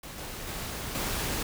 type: noise with level steps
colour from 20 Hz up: pink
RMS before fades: -42 / -39 / -36 / -31 dBFS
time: 0.03-1.43 s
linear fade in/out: 5 ms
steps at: 0.18 / 0.47 / 0.95 s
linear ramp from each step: 2 ms
effects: none